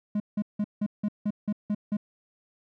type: tone bursts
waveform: triangle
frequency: 208.3 Hz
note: G#3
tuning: 5 cents sharp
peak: -22 dBFS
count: 9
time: 0.15-1.969 s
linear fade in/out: 5 ms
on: 51 ms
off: 170 ms
effects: none